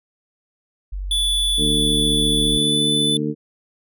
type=tone; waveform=sine; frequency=47.39 Hz; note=F#1; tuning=42 cents sharp; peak=-24 dBFS; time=0.92-2.58 s; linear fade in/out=10 ms
type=tone with pitch glide; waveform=square; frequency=3458 to 3502 Hz; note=A7 to A7; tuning=-31 to -9 cents; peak=-18 dBFS; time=1.11-3.17 s; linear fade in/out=2 ms; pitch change=+22 cents; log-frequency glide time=2.39-2.88 s
type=harmonic tone; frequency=74.6 Hz; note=D2; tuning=28 cents sharp; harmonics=2 / 3 / 4 / 5 / 6; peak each=-26 / -25 / -24 / -36 / -27 dBFS; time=1.57-3.35 s; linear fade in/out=50 ms
effects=none